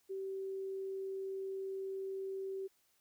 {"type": "tone", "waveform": "sine", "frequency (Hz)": 385.7, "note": "G4", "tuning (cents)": -28, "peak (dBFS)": -38, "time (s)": [0.09, 2.68], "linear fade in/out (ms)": 20, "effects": ["white hiss -74 dBFS RMS until 3 s"]}